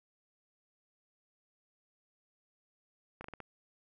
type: slowing click train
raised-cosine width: 0.5 ms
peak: -29 dBFS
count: 5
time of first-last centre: 3.21-3.403 s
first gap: 33 ms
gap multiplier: 1.26
effects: none